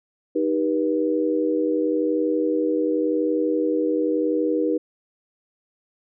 sine chord, Eb augmented, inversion none, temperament equal with one note detuned, 311.1 / 392 / 483.7 Hz, Eb4 / G4 / B4, 0 / 0 / -36 cents, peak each -22 / -26 / -23 dBFS, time 0.35-4.78 s, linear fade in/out 10 ms, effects none

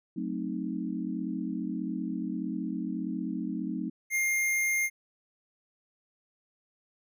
sine chord, F# diminished seventh, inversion none, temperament equal, 185 / 220 / 261.6 / 311.1 Hz, F#3 / A3 / C4 / Eb4, 0 / 0 / 0 / 0 cents, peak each -36 dBFS, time 0.16-3.9 s, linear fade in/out 10 ms
square tone, 2118 Hz, C7, 21 cents sharp, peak -26 dBFS, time 4.1-4.9 s, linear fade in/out 50 ms
effects none

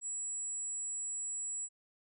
sine tone, 7800 Hz, B8, 23 cents flat, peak -36 dBFS, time 0.01-1.69 s, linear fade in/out 50 ms, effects none

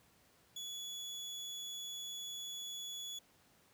30% pulse tone, 3403 Hz, G#7, 41 cents sharp, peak -40 dBFS, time 0.56-3.19 s, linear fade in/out 5 ms, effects pink hiss -68 dBFS RMS until 3.73 s + high-pass 80 Hz 12 dB/octave

